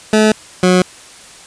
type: tone pair in turn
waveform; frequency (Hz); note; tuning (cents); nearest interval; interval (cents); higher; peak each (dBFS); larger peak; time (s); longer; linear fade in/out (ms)
20% pulse; 215.6 / 182.35; A3 / F#3; -35 / -25; minor third; 290; first; -3; neither; 0.13-0.32 / 0.63-0.82; neither; 2
effects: white hiss -38 dBFS RMS until 1.46 s + resampled to 22050 Hz